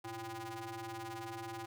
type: ring-modulated tone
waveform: sawtooth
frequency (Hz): 222.7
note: A3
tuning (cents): +21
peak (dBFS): -35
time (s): 0.04-1.66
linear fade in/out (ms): 10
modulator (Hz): 566
effects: none